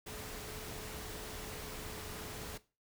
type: tone in noise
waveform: sine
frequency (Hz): 430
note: A4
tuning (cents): -40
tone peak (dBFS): -52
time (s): 0.06-2.58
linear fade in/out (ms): 10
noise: pink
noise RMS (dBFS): -45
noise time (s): 0.06-2.58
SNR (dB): -10
effects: noise-tail reverb RT60 0.3 s tail -17 dB re dry